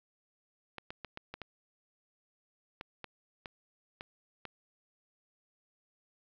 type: clicks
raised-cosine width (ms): 0.3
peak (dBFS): -25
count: 11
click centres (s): 0.783 / 0.905 / 1.047 / 1.174 / 1.34 / 1.417 / 2.811 / 3.043 / 3.458 / 4.009 / 4.453
effects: low-pass 5000 Hz 12 dB/octave + 10-bit